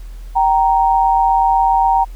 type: tone pair together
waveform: sine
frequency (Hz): 775.5 / 932.3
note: G5 / A#5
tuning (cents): -19 / 0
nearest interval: minor third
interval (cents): 319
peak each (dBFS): -13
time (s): 0.35-2.05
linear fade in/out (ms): 20
effects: added 41 Hz sine -28 dBFS peak until 2.15 s + pink hiss -49 dBFS RMS until 2.15 s